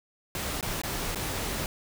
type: noise with dropouts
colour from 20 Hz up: pink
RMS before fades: -32 dBFS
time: 0.35-1.66 s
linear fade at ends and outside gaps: 1 ms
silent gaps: 0.61-0.627 / 0.817-0.835 / 1.148-1.157 s
effects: none